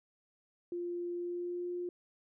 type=tone with pitch glide; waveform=sine; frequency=349.2 to 353.7 Hz; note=F4 to F4; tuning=0 to +22 cents; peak=-35 dBFS; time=0.72-1.89 s; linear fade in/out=2 ms; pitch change=+22 cents; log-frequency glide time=1.14-1.7 s; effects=none